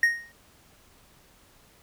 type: tone with exponential decay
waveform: triangle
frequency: 1864.7 Hz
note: A#6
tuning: in tune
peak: -13 dBFS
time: 0.03-0.32 s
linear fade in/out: 2 ms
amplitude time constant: 61 ms
effects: pink hiss -58 dBFS RMS until 1.82 s